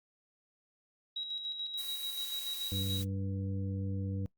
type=tone with tremolo; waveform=sine; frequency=3849 Hz; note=B7; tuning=45 cents flat; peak=-34 dBFS; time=1.16-3.02 s; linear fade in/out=5 ms; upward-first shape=square; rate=6.9 Hz; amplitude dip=45%
type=noise; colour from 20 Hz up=blue; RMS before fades=-43 dBFS; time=1.77-3.05 s; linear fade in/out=20 ms
type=harmonic tone; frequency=97.1 Hz; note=G2; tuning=16 cents flat; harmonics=1 / 2 / 3 / 5; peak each=-34 / -40 / -44 / -48 dBFS; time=2.72-4.26 s; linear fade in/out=0 ms
effects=noise-tail reverb RT60 0.1 s tail -23 dB re dry + Opus 48 kbps